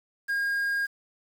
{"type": "tone with quantisation", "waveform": "triangle", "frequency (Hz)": 1623, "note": "G#6", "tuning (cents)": -40, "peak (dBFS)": -23, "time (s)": [0.28, 0.87], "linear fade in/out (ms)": 20, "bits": 8, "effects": []}